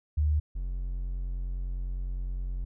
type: tone pair in turn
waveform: sine / triangle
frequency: 75.3 / 44.88 Hz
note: D2 / F1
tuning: +44 / +48 cents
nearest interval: major sixth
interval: 896 cents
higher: first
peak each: -22 / -28 dBFS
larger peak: first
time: 0.17-0.4 / 0.55-2.65 s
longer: second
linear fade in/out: 10 ms
effects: none